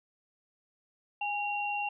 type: tone pair together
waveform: sine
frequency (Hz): 822.4 / 2755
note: G#5 / F7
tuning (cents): -17 / -24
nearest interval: octave + major sixth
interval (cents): 2093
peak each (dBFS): -32 / -34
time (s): 1.21-1.89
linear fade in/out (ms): 5
effects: none